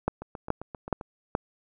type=two click trains; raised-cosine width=1 ms; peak=-10 / -23 dBFS; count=4 / 7; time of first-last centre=0.08-1.351 / 0.22-1.012 s; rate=2.36 / 7.58 Hz; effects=none